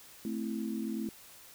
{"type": "chord", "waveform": "sine", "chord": "A minor", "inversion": "none", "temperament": "equal", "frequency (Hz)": [220, 261.6, 329.6], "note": ["A3", "C4", "E4"], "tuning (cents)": [0, 0, 0], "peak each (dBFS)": [-35, -39, -39], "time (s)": [0.25, 1.09], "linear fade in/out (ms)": 2, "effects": ["white hiss -54 dBFS RMS until 1.54 s"]}